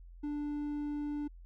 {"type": "tone", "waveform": "triangle", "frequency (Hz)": 293.7, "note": "D4", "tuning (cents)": 0, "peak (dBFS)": -32, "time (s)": [0.23, 1.28], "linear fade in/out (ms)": 10, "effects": ["added 43 Hz sine -49 dBFS peak until 1.45 s"]}